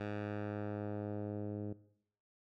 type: tone with low-pass filter sweep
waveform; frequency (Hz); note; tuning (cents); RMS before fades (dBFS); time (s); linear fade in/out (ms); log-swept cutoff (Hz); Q
10% pulse; 103.9; G#2; +1; -41; 0-1.73; 5; 2500 to 390; 0.84
effects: noise-tail reverb RT60 0.7 s tail -18 dB re dry